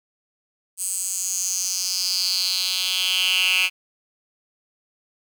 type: tone with high-pass filter sweep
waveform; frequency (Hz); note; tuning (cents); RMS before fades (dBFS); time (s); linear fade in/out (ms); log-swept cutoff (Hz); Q
10% pulse; 185; F#3; 0; -23; 0.77-3.7; 50; 8600 to 2500; 4.9
effects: none